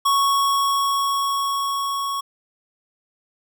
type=tone with level ramp; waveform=square; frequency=1108.7 Hz; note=C#6; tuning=in tune; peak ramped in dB=-16 to -24 dBFS; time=0.05-2.21 s; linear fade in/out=10 ms; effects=none